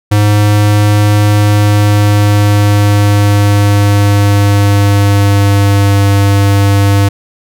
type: tone with pitch glide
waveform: square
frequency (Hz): 104.1 to 99.92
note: G#2 to G2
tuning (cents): +5 to +34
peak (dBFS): -6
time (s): 0.11-7.09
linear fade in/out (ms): 10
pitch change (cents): -71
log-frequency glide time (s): 1.3-6.11
effects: none